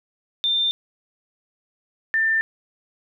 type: tone pair in turn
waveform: sine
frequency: 3590 / 1788.8 Hz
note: A7 / A6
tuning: +34 / +28 cents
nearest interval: octave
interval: 1206 cents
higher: first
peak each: -18 / -17 dBFS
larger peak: second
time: 0.44-0.71 / 2.14-2.41 s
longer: neither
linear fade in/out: 0 ms
effects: none